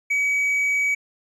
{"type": "tone", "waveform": "triangle", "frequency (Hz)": 2272, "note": "C#7", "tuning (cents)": 42, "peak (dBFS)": -17, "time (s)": [0.1, 0.95], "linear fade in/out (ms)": 10, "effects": ["resampled to 24000 Hz"]}